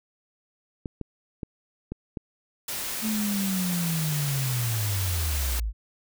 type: clicks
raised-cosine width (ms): 3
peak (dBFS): -19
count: 5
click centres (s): 0.858 / 1.013 / 1.432 / 1.92 / 2.172
type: noise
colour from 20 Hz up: white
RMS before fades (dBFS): -32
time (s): 2.68-5.6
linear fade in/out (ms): 5
type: linear sweep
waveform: sine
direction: down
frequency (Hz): 222.6 to 49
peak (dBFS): -25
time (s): 3.01-5.73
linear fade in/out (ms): 50
effects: none